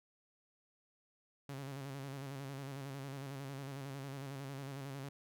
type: tone with vibrato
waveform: sawtooth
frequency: 137.2 Hz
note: C#3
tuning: 17 cents flat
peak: -39 dBFS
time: 1.49-5.09 s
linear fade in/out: 2 ms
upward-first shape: square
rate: 11 Hz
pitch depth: 47 cents each way
effects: none